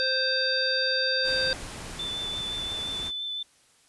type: harmonic tone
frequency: 523 Hz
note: C5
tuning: 1 cent flat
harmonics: 1 / 3 / 5 / 7 / 9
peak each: -30 / -28 / -38 / -31 / -27 dBFS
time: 0-1.53 s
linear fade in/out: 0 ms
type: noise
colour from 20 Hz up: pink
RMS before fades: -39 dBFS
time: 1.23-3.12 s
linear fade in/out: 50 ms
type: tone with vibrato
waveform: sine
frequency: 3520 Hz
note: A7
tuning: in tune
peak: -30 dBFS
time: 1.99-3.43 s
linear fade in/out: 5 ms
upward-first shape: triangle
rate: 5.8 Hz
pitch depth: 17 cents each way
effects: white hiss -61 dBFS RMS until 3.88 s + resampled to 24000 Hz